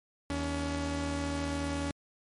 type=tone pair together; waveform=sawtooth; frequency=79.33 / 282.7 Hz; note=D#2 / C#4; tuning=+34 / +34 cents; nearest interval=octave + minor seventh; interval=2200 cents; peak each=-31 / -29 dBFS; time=0.3-1.91 s; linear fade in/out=0 ms; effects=MP3 48 kbps